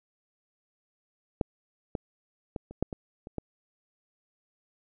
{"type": "clicks", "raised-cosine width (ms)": 2, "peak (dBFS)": [-12, -17, -20, -30, -12, -22, -28, -19], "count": 8, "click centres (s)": [1.412, 1.952, 2.562, 2.71, 2.826, 2.928, 3.271, 3.383], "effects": []}